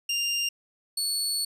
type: tone pair in turn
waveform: 25% pulse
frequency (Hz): 2794 / 4421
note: F7 / C#8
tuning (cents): 0 / -5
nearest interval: minor sixth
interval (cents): 795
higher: second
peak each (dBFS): -21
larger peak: neither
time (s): 0.09-0.49 / 0.97-1.45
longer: second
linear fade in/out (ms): 5
effects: resampled to 32000 Hz